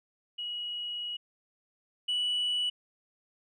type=tone pair in turn; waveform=sine; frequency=2909 / 2951 Hz; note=F#7 / F#7; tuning=-30 / -5 cents; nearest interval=unison; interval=25 cents; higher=second; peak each=-33 / -25 dBFS; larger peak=second; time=0.38-1.17 / 2.08-2.7 s; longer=first; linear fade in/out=10 ms; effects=tanh soft clip ceiling -25 dBFS